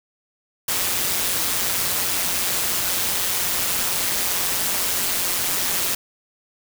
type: noise with amplitude modulation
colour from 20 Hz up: white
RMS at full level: -20 dBFS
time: 0.68-5.95 s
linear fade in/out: 5 ms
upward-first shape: sine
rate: 182 Hz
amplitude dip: 55%
effects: none